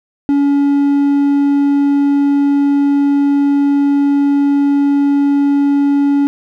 triangle tone, 282.9 Hz, C#4, 35 cents sharp, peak -7 dBFS, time 0.29-6.27 s, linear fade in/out 0 ms, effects none

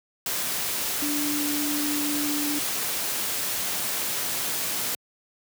sine tone in noise, 293.7 Hz, D4, in tune, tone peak -27 dBFS, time 1.02-2.59 s, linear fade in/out 2 ms, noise white, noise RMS -28 dBFS, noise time 0.26-4.95 s, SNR -2 dB, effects high-pass 100 Hz 12 dB/octave

